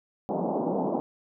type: band-pass noise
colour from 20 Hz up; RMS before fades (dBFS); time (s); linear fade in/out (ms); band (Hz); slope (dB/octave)
pink; -28; 0.29-1; 0; 170 to 900; 48
effects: none

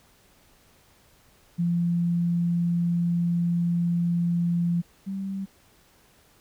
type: tone pair in turn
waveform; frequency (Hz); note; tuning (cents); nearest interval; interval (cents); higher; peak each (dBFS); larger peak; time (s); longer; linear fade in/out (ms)
sine; 172 / 193.96; F3 / G3; -26 / -18; major second; 208; second; -21 / -28; first; 1.58-4.82 / 5.06-5.46; first; 20
effects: pink hiss -59 dBFS RMS until 6.4 s

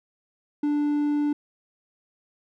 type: tone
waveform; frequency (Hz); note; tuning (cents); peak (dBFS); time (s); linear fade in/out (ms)
triangle; 293.7; D4; 0; -19; 0.63-1.33; 5
effects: none

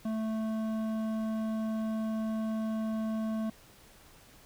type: tone with hard clipping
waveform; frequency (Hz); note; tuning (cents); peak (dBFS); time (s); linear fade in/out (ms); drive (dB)
triangle; 220; A3; 0; -32; 0.05-3.5; 5; 14
effects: pink hiss -57 dBFS RMS until 4.45 s

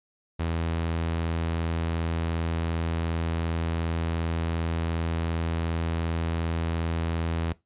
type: tone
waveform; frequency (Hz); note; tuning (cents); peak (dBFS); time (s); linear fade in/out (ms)
sawtooth; 82.7; E2; +6; -22; 0.39-7.53; 10
effects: noise-tail reverb RT60 0.2 s tail -20 dB re dry + resampled to 8000 Hz

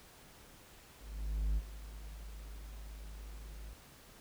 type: tone with ADSR envelope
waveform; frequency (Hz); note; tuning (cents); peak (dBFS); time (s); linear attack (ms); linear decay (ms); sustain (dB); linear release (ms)
triangle; 51.91; G#1; 0; -27; 0.99-3.74; 580; 43; -16; 10
effects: pink hiss -58 dBFS RMS until 4.2 s

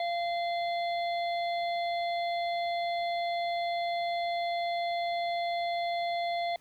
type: harmonic tone with a mistuned harmonic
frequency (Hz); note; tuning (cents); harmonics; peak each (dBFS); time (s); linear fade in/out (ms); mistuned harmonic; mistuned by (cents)
690; F5; -21; 1 / 3 / 5 / 6; -29 / -39 / -43 / -45; 0-6.56; 2; 6; +32
effects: pink hiss -63 dBFS RMS until 6.6 s

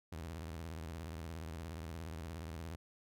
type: tone with vibrato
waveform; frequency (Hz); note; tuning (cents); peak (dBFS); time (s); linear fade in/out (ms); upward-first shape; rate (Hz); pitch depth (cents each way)
sawtooth; 81.3; E2; -23; -39; 0.12-2.76; 5; sine; 17; 190
effects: none

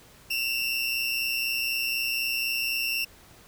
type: tone pair together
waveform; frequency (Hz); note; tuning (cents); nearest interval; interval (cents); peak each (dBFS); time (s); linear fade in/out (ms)
30% pulse; 2650 / 2774; E7 / F7; +9 / -12; minor second; 79; -26 / -26; 0.3-3.05; 10
effects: pink hiss -53 dBFS RMS until 3.47 s

